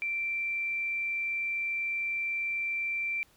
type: tone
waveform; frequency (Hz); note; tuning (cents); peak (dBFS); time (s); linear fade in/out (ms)
sine; 2349; D7; 0; -29; 0.02-3.23; 0
effects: pink hiss -63 dBFS RMS until 3.36 s